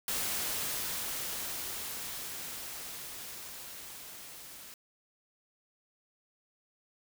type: noise with level ramp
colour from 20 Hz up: white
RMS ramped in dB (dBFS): -33 to -49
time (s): 0.08-4.74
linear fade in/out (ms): 2
effects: none